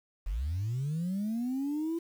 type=linear sweep; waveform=sine; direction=up; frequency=38.96 to 339.4 Hz; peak=-28 dBFS; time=0.26-1.99 s; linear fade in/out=10 ms; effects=tanh soft clip ceiling -27 dBFS + 9-bit